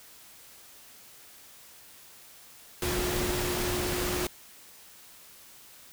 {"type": "tone in noise", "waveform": "sine", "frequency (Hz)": 359.1, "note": "F4", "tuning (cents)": 48, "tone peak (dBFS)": -32, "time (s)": [2.82, 4.27], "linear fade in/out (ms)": 2, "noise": "pink", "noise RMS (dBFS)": -31, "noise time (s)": [2.82, 4.27], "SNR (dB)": -4, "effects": ["white hiss -52 dBFS RMS until 5.92 s"]}